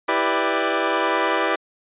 15% pulse chord, E minor seventh, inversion none, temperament equal with one note detuned, 329.6 / 395 / 493.9 / 587.3 Hz, E4 / G4 / B4 / D5, 0 / +13 / 0 / 0 cents, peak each -18 dBFS, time 0.08-1.56 s, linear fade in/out 10 ms, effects resampled to 8000 Hz

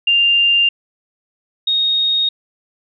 sine tone pair in turn, 2794 / 3730 Hz, F7 / A#7, 0 / 0 cents, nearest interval perfect fourth, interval 500 cents, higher second, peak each -10 / -13 dBFS, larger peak first, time 0.07-0.69 / 1.67-2.29 s, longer neither, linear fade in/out 5 ms, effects none

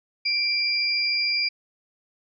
sine tone pair together, 2349 / 4838 Hz, D7 / D#8, 0 / -49 cents, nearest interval octave + minor second, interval 1251 cents, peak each -25 / -23 dBFS, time 0.25-1.49 s, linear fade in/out 10 ms, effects none

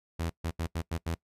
sawtooth tone bursts at uneven times, 83 Hz, E2, 12 cents sharp, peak -26 dBFS, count 6, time 0.19-0.3 / 0.44-0.51 / 0.59-0.67 / 0.75-0.82 / 0.91-0.98 / 1.06-1.15 s, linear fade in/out 10 ms, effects noise-tail reverb RT60 0.1 s tail -22 dB re dry + resampled to 32000 Hz

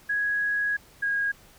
sine tone pair in turn, 1663 / 1637.3 Hz, G#6 / G#6, +2 / -25 cents, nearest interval unison, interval 27 cents, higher first, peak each -23 dBFS, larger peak neither, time 0.09-0.77 / 1.02-1.32 s, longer first, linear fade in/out 10 ms, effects pink hiss -54 dBFS RMS until 1.58 s

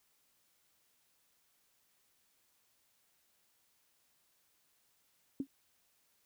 sine tone with exponential decay, 273.4 Hz, C#4, 24 cents flat, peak -29 dBFS, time 5.4-5.47 s, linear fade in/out 2 ms, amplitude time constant 15 ms, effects white hiss -74 dBFS RMS until 6.25 s

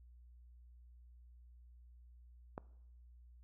click, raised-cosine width 1 ms, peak -28 dBFS, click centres 2.579 s, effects noise-tail reverb RT60 0.8 s tail -21 dB re dry + added 60 Hz sine -57 dBFS peak until 3.43 s

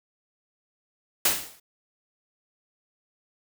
white noise with exponential decay, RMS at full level -18 dBFS, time 1.25-1.6 s, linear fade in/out 5 ms, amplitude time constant 75 ms, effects none

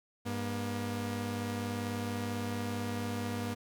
sawtooth tone pair together, 100.4 / 238.8 Hz, G2 / A#3, +42 / +42 cents, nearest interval octave + minor third, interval 1500 cents, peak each -33 / -32 dBFS, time 0.25-3.55 s, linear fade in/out 20 ms, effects none

